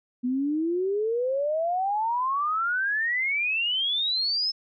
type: exponential sweep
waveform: sine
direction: up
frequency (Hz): 243.1 to 5274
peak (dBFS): -23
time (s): 0.23-4.52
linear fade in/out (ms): 20
effects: none